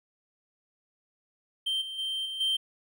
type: tone with level steps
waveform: triangle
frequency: 3136 Hz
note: G7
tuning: in tune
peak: -25 / -34 / -28 / -32 / -23 dBFS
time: 1.66-2.57 s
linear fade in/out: 10 ms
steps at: 1.81 / 1.98 / 2.25 / 2.4 s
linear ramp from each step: 10 ms
effects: none